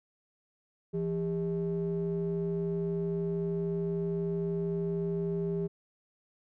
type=ring-modulated tone; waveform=triangle; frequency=116.54 Hz; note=A#2; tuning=in tune; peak=-24 dBFS; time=0.93-5.68 s; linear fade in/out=20 ms; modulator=285 Hz; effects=none